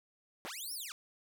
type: linear two-way sweep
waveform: 10% pulse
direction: up then down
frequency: 130.81 to 5570 to 1102 Hz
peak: -33 dBFS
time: 0.45-0.92 s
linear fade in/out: 0 ms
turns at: 0.73 s
effects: none